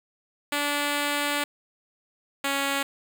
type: tone pair in turn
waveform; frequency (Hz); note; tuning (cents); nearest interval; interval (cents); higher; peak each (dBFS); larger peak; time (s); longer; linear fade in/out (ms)
5% pulse; 289.9 / 277.5; D4 / C#4; -22 / +2; minor second; 76; first; -13; neither; 0.52-1.44 / 2.44-2.83; first; 5
effects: none